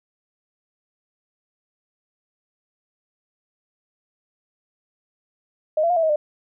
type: tone with pitch steps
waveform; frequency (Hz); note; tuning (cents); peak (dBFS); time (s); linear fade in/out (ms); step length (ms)
sine; 619 / 676 / 712 / 657 / 633 / 599; D#5 / E5 / F5 / E5 / D#5 / D5; -9 / +43 / +33 / -6 / +30 / +34; -16; 5.77-6.16; 5; 65
effects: none